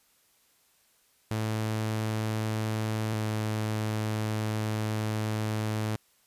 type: tone pair in turn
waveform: sawtooth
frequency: 109.3 / 108.23 Hz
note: A2 / A2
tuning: -11 / -28 cents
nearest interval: unison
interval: 17 cents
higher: first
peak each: -24 dBFS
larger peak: neither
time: 1.31-3.13 / 3.13-5.96 s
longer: second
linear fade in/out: 0 ms
effects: white hiss -66 dBFS RMS until 6.26 s + resampled to 32000 Hz